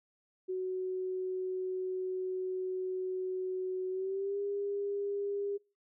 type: tone with pitch glide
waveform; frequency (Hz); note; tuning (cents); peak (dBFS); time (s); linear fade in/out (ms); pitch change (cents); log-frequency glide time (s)
sine; 371.7 to 403; F#4 to G4; +8 to +48; -32; 0.48-5.58; 20; +140; 3.9-4.38
effects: noise-tail reverb RT60 0.3 s tail -24 dB re dry